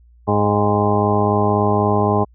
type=harmonic tone with a mistuned harmonic; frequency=103.83 Hz; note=G#2; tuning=in tune; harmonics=1 / 2 / 3 / 4 / 5 / 6 / 7 / 8 / 9 / 10; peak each=-20 / -21 / -25 / -20 / -31 / -23 / -29 / -21 / -30 / -23 dBFS; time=0.27-2.25 s; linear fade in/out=20 ms; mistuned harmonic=8; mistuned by=-36 cents; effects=added 59 Hz sine -46 dBFS peak until 2.34 s